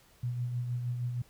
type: tone with tremolo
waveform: sine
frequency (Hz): 122.2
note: B2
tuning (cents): -18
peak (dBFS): -29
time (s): 0.23-1.22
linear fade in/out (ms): 5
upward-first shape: sine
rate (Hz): 6.4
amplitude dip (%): 40
effects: pink hiss -62 dBFS RMS until 1.29 s